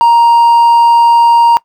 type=tone with hard clipping; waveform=triangle; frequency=936 Hz; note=A#5; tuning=7 cents sharp; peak=-4 dBFS; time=0.01-1.57 s; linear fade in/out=0 ms; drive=5 dB; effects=noise-tail reverb RT60 0.1 s tail -21 dB re dry